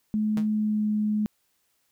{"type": "tone with pitch glide", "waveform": "sine", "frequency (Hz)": [213.9, 211.8], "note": ["A3", "G#3"], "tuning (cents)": [-49, 34], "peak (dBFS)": -22, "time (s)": [0.14, 1.26], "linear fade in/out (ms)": 0, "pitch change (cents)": -17, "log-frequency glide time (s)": [0.51, 0.88]}
{"type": "tone with exponential decay", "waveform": "sawtooth", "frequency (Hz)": 156.8, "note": "D#3", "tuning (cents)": 14, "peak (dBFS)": -26, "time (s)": [0.37, 0.49], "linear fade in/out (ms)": 2, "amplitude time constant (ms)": 26}
{"effects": ["white hiss -71 dBFS RMS until 1.91 s"]}